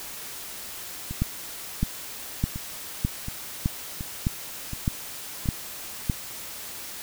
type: two click trains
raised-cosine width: 5 ms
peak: -20 / -10 dBFS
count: 7 / 9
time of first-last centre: 1.11-5.458 / 1.22-6.098 s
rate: 1.38 / 1.64 Hz
effects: white hiss -38 dBFS RMS until 7.02 s